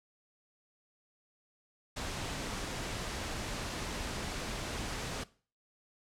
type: noise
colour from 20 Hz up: pink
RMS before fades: -38 dBFS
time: 1.96-5.24 s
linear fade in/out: 10 ms
effects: noise-tail reverb RT60 0.4 s tail -19 dB re dry + low-pass 8000 Hz 12 dB/octave